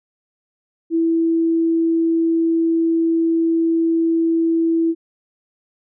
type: tone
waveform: sine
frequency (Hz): 329.6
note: E4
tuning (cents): 0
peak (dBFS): -14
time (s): 0.9-4.95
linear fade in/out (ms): 50
effects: none